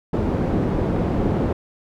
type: low-pass noise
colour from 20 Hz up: white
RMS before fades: -21 dBFS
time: 0.13-1.53 s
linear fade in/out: 5 ms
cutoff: 350 Hz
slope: 12 dB/octave
effects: none